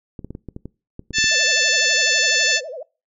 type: clicks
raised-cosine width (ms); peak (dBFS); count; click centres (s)
3; -19; 11; 0.192 / 0.246 / 0.306 / 0.351 / 0.487 / 0.564 / 0.656 / 0.994 / 1.107 / 1.185 / 1.242
type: harmonic tone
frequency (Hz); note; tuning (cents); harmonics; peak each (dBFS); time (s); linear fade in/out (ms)
882; A5; +4; 2 / 3 / 4 / 5 / 6 / 7 / 8; -20 / -22 / -23 / -24 / -25 / -25 / -26; 1.13-2.61; 50
type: tone with vibrato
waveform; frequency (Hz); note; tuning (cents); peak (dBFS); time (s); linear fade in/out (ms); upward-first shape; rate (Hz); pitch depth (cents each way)
sine; 571; D5; -49; -29; 1.31-2.83; 5; sine; 12; 260
effects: noise-tail reverb RT60 0.3 s tail -23 dB re dry